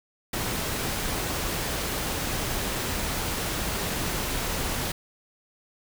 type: noise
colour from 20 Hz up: pink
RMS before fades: -29 dBFS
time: 0.33-4.92 s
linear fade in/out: 5 ms
effects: none

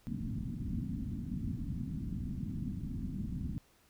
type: low-pass noise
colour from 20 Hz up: white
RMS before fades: -38 dBFS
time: 0.07-3.58 s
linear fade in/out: 0 ms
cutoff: 260 Hz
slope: 48 dB/octave
effects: pink hiss -67 dBFS RMS until 3.89 s

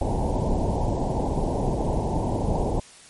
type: low-pass noise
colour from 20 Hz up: pink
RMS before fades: -24 dBFS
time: 0.01-2.8 s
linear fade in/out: 5 ms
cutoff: 960 Hz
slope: 96 dB/octave
effects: white hiss -48 dBFS RMS until 3.09 s + MP3 48 kbps

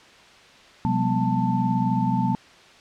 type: tone cluster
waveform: sine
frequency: 127.2 / 181.6 / 200.2 / 244.3 / 886 Hz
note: C3 / F#3 / G3 / B3 / A5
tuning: -48 / -32 / +37 / -19 / +12 cents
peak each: -26 dBFS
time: 0.85-2.35 s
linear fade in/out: 0 ms
effects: white hiss -49 dBFS RMS until 2.8 s + low-pass 4000 Hz 12 dB/octave

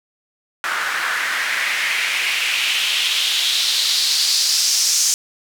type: noise with band-pass filter sweep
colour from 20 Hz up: white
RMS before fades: -19 dBFS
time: 0.64-5.14 s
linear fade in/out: 0 ms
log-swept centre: 1400 to 6100 Hz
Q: 2.9
effects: none

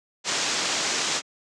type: low-pass noise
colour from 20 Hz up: white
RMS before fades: -26 dBFS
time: 0.24-1.22 s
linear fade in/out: 50 ms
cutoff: 7400 Hz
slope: 48 dB/octave
effects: high-pass 200 Hz 12 dB/octave

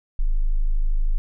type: tone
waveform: sine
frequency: 26.33 Hz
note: G#0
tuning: 25 cents sharp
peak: -16 dBFS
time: 0.19-1.18 s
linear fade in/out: 0 ms
effects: none

